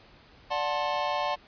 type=chord; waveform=square; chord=D dominant seventh; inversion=none; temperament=just; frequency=587.3 / 734.2 / 881 / 1057.2 Hz; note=D5 / F#5 / A5 / C6; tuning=0 / -14 / +2 / +18 cents; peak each=-33 dBFS; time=0.5-1.36 s; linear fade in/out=20 ms; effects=pink hiss -55 dBFS RMS until 1.47 s + resampled to 11025 Hz